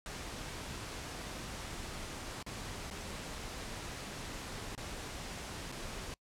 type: noise with dropouts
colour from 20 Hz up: pink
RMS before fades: -43 dBFS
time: 0.06-6.14 s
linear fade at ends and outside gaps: 1 ms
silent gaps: 2.427-2.464 / 2.902-2.91 / 4.751-4.777 / 5.717-5.723 s
effects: noise-tail reverb RT60 0.1 s tail -25 dB re dry + low-pass 9000 Hz 12 dB/octave